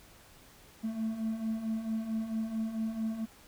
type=beating tone pair; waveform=triangle; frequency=218.7 / 223.2 Hz; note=A3 / A3; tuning=-10 / +25 cents; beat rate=4.5 Hz; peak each=-36 / -30 dBFS; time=0.83-3.26 s; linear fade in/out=20 ms; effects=tanh soft clip ceiling -22 dBFS + pink hiss -57 dBFS RMS until 3.47 s